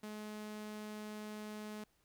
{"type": "tone", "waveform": "sawtooth", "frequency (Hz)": 212.3, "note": "G#3", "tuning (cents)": 38, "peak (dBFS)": -40, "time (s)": [0.03, 1.84], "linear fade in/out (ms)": 5, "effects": ["pink hiss -75 dBFS RMS until 2.04 s"]}